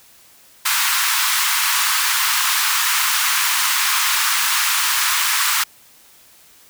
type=high-pass noise; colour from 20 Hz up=pink; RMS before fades=-18 dBFS; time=0.65-5.64 s; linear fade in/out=10 ms; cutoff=980 Hz; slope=48 dB/octave; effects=white hiss -49 dBFS RMS until 6.69 s